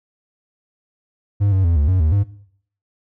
triangle tone with pitch steps, 101.1 / 95.4 / 84.4 / 72.8 / 93 / 77.8 / 100.4 Hz, G#2 / G2 / E2 / D2 / F#2 / D#2 / G2, -46 / -47 / +41 / -15 / +9 / 0 / +42 cents, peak -11 dBFS, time 1.4-2.24 s, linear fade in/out 20 ms, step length 120 ms, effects noise-tail reverb RT60 0.6 s tail -18 dB re dry

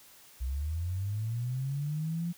sine linear sweep, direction up, 60.5 to 174.61 Hz, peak -30 dBFS, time 0.4-2.33 s, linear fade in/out 20 ms, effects white hiss -56 dBFS RMS until 2.37 s

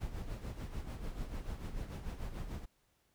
brown noise with tremolo, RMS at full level -39 dBFS, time 0-2.66 s, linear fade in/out 20 ms, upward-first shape sine, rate 6.8 Hz, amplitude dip 60%, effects pink hiss -75 dBFS RMS until 3.14 s

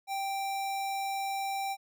square tone, 784 Hz, G5, in tune, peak -32 dBFS, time 0.07-1.77 s, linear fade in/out 50 ms, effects none

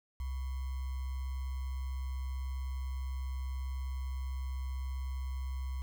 sine tone with sample-and-hold, 65.41 Hz, C2, in tune, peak -34 dBFS, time 0.2-5.82 s, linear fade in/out 0 ms, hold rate 1050 Hz, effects none

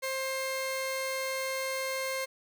sawtooth tone pair together, 529.5 / 1059 Hz, C5 / C6, +21 / +21 cents, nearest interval octave, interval 1200 cents, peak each -29 / -29 dBFS, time 0.02-2.26 s, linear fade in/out 20 ms, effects none

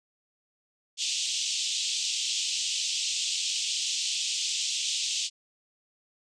pink band-pass noise, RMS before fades -30 dBFS, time 0.97-5.3 s, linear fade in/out 50 ms, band 2800 to 7900 Hz, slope 48 dB/octave, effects resampled to 22050 Hz

